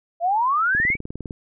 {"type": "exponential sweep", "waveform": "sine", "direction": "up", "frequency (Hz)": [660, 2344], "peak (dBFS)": -17, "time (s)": [0.2, 0.97], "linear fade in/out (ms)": 50}
{"type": "click train", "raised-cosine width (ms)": 3, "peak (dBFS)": -19, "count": 12, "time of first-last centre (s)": [0.75, 1.308], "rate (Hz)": 19.7}
{"effects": []}